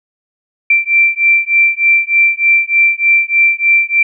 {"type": "beating tone pair", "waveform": "sine", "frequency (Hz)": [2349, 2352.3], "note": ["D7", "D7"], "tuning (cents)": [0, 2], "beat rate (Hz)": 3.3, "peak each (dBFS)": -11, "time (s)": [0.7, 4.03], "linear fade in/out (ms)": 5, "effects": []}